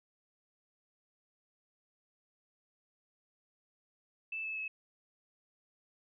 sine tone with pitch steps, 2637 / 2611 / 2586 Hz, E7 / E7 / E7, 0 / -17 / -34 cents, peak -36 dBFS, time 4.32-4.68 s, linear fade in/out 5 ms, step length 120 ms, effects none

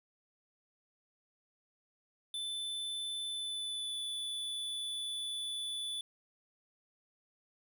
square tone with pitch glide, 3520 to 3472 Hz, A7 to A7, 0 to -24 cents, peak -37 dBFS, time 2.34-6.01 s, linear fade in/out 2 ms, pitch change -24 cents, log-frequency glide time 3.28-3.97 s, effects none

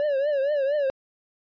triangle tone with vibrato, 567 Hz, C#5, 39 cents sharp, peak -19 dBFS, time 0-0.9 s, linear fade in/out 0 ms, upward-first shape triangle, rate 4.3 Hz, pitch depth 130 cents each way, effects resampled to 11025 Hz

